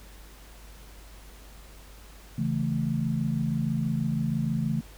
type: chord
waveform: sine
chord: A major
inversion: first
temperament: equal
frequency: 138.59 / 164.81 / 220 Hz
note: C#3 / E3 / A3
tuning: 0 / 0 / 0 cents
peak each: -29 dBFS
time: 2.38-4.81 s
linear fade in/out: 5 ms
effects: added 50 Hz sine -47 dBFS peak until 4.97 s + pink hiss -52 dBFS RMS until 4.97 s